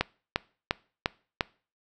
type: click train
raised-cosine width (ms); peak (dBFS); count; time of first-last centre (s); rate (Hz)
0.3; -8; 5; 0.01-1.409; 2.86
effects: noise-tail reverb RT60 0.4 s tail -22 dB re dry